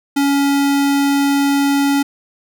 square tone, 280.5 Hz, C#4, 21 cents sharp, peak -13 dBFS, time 0.16-2.03 s, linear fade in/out 10 ms, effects none

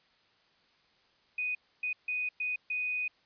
sine tone bursts at uneven times, 2489 Hz, D#7, in tune, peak -30 dBFS, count 5, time 1.38-1.55 / 1.83-1.93 / 2.08-2.29 / 2.4-2.56 / 2.7-3.08 s, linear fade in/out 5 ms, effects white hiss -67 dBFS RMS until 3.25 s + resampled to 11025 Hz

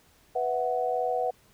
sine chord, B suspended fourth, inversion none, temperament just, 493.9 / 658.5 / 740.8 Hz, B4 / E5 / F#5, 0 / -2 / +2 cents, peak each -29 / -32 / -28 dBFS, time 0.35-1.31 s, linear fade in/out 10 ms, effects pink hiss -61 dBFS RMS until 1.53 s

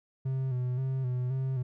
triangle tone with vibrato, 128.7 Hz, C3, 28 cents flat, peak -26 dBFS, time 0.25-1.63 s, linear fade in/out 10 ms, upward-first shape square, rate 1.9 Hz, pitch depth 48 cents each way, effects none

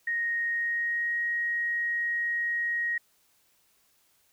sine tone with pitch glide, 1867 to 1884.3 Hz, A#6 to A#6, +2 to +18 cents, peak -26 dBFS, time 0.07-2.98 s, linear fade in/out 5 ms, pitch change +16 cents, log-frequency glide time 0.53-1.18 s, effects white hiss -67 dBFS RMS until 4.32 s

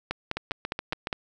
two click trains, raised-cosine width 0.3 ms, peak -14 / -12 dBFS, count 6 / 6, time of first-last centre 0.37-1.071 / 0.11-1.128 s, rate 7.13 / 4.91 Hz, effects none

